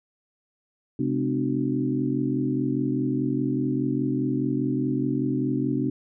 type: tone cluster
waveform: sine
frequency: 133.2 / 209.8 / 256.4 / 301.3 / 372.2 Hz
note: C3 / G#3 / C4 / D4 / F#4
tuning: +31 / +18 / -35 / +44 / +10 cents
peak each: -29 / -34 / -26 / -27 / -33 dBFS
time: 0.99-5.9 s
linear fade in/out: 5 ms
effects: none